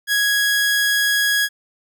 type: tone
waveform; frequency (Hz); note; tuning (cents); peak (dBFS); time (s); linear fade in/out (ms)
sawtooth; 1661.2; G#6; 0; -12; 0.07-1.49; 50
effects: none